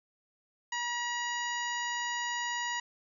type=harmonic tone with a mistuned harmonic; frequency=959 Hz; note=A#5; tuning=49 cents sharp; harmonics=1 / 2 / 3 / 4 / 5 / 6 / 7; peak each=-36 / -35 / -41 / -47 / -47 / -50 / -41 dBFS; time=0.72-2.8 s; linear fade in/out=5 ms; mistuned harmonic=7; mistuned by=+25 cents; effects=none